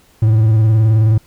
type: tone with vibrato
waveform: triangle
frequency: 109.8 Hz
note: A2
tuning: 3 cents flat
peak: -6 dBFS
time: 0.22-1.18 s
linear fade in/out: 5 ms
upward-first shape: square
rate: 19 Hz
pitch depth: 39 cents each way
effects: pink hiss -51 dBFS RMS until 1.26 s